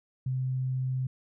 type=tone; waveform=sine; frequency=129.6 Hz; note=C3; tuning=16 cents flat; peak=-27 dBFS; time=0.26-1.07 s; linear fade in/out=5 ms; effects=none